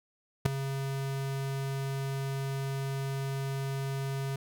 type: tone with ADSR envelope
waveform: square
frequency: 136.3 Hz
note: C#3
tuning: 29 cents flat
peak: -18 dBFS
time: 0.45-4.36 s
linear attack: 11 ms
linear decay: 4 ms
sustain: -14 dB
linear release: 4 ms
effects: none